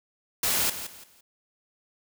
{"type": "noise with echo", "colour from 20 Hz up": "white", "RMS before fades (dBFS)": -25, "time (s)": [0.43, 0.7], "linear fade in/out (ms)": 5, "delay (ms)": 170, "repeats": 3, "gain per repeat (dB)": -11, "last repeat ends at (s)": 1.21, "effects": []}